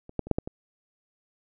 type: clicks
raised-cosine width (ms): 2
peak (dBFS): -30 / -13 / -26 / -8 / -12 / -21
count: 6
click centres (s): 0.094 / 0.193 / 0.27 / 0.313 / 0.385 / 0.475
effects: none